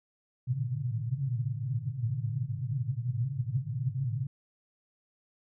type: band-pass noise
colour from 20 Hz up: white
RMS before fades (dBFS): -32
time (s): 0.47-4.27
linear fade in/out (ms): 5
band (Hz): 110 to 140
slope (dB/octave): 96
effects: none